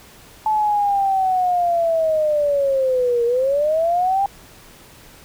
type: linear two-way sweep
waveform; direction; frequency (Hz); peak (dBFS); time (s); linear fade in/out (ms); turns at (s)
sine; down then up; 870 to 466.2 to 805; -15; 0.46-4.26; 2; 3.25
effects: pink hiss -45 dBFS RMS until 5.24 s